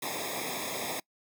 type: noise with comb filter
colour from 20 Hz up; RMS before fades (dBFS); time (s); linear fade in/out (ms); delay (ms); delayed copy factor
pink; -35; 0.02-1; 5; 0.68; -0.9
effects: noise-tail reverb RT60 0.1 s tail -24 dB re dry + high-pass 150 Hz 12 dB/octave

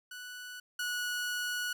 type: tone pair in turn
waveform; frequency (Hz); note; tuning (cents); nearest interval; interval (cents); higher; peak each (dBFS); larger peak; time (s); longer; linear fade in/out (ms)
sawtooth; 1480 / 1465.5; F#6 / F#6; 0 / -17; unison; 17; first; -39 / -29; second; 0.11-0.6 / 0.79-1.73; second; 5
effects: none

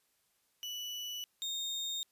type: tone pair in turn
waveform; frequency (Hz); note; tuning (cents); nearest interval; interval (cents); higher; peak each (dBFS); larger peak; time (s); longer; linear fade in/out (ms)
35% pulse; 2960 / 3683; F#7 / A#7; 0 / -22; major third; 378; second; -37 / -33; second; 0.63-1.24 / 1.42-2.03; neither; 0
effects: white hiss -75 dBFS RMS until 2.11 s + resampled to 32000 Hz

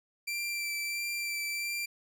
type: tone with vibrato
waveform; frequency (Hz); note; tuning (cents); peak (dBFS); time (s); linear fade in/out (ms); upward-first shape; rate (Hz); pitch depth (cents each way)
sawtooth; 2349; D7; 0; -29; 0.27-1.86; 10; sine; 1.5; 15
effects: none

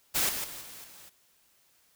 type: noise with level steps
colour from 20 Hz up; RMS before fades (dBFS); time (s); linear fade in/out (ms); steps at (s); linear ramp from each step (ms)
white; -27 / -34 / -42 / -46 / -51; 0.14-1.1; 20; 0.29 / 0.44 / 0.61 / 0.84; 2
effects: white hiss -66 dBFS RMS until 1.95 s

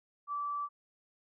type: tone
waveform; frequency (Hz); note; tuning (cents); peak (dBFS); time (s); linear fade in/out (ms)
sine; 1160; D6; -22; -33; 0.27-0.69; 50
effects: none

